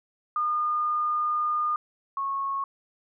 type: tone pair in turn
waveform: sine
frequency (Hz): 1217 / 1097.6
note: D#6 / C#6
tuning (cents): -39 / -17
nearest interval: major second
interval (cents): 178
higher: first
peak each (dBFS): -23 / -26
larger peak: first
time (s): 0.36-1.76 / 2.17-2.64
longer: first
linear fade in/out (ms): 2
effects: none